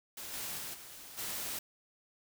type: noise with level steps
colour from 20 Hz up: white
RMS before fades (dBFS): -44 / -40 / -42 / -50 / -39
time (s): 0.17-1.59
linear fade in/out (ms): 5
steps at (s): 0.32 / 0.57 / 0.73 / 1.17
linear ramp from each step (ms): 20
effects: none